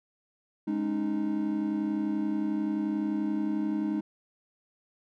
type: chord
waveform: triangle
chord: Ab suspended fourth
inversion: none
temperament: equal with one note detuned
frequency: 207.7 / 277.2 / 308.6 Hz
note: Ab3 / Db4 / Eb4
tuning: 0 / 0 / -14 cents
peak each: -29 / -33 / -27 dBFS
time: 0.67-4.01 s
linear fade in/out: 10 ms
effects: tanh soft clip ceiling -16 dBFS